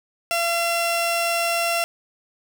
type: tone pair together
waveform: sawtooth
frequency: 680.5 / 1361 Hz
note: F5 / F6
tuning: -45 / -45 cents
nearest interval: octave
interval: 1200 cents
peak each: -18 dBFS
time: 0.31-1.84 s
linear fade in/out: 0 ms
effects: none